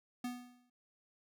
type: tone with exponential decay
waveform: square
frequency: 246.1 Hz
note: B3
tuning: 6 cents flat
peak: -36 dBFS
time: 0.24-0.7 s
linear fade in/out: 5 ms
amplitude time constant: 100 ms
effects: noise-tail reverb RT60 0.4 s tail -26 dB re dry